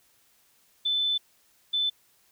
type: tone bursts at uneven times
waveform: sine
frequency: 3517 Hz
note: A7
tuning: 1 cent flat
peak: -23 dBFS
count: 2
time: 0.85-1.18 / 1.73-1.9 s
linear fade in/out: 10 ms
effects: white hiss -64 dBFS RMS until 2.31 s